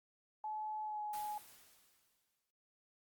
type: tone with pitch glide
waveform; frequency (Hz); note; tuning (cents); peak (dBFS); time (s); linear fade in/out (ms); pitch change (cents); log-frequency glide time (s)
sine; 858 to 841.8; A5 to G#5; -44 to +23; -39; 0.44-1.38; 2; -33; 0.84-1.01
type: noise with exponential decay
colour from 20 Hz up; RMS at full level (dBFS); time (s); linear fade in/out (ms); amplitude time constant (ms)
white; -49; 1.13-2.51; 5; 300
effects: noise-tail reverb RT60 0.4 s tail -22 dB re dry + Opus 32 kbps